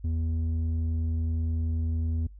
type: tone with low-pass filter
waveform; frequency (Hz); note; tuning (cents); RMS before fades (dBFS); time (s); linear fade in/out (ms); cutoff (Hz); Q
square; 80.7; E2; -36; -28; 0.04-2.27; 5; 170; 2.9
effects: noise-tail reverb RT60 0.2 s tail -25 dB re dry + added 50 Hz sine -44 dBFS peak until 2.39 s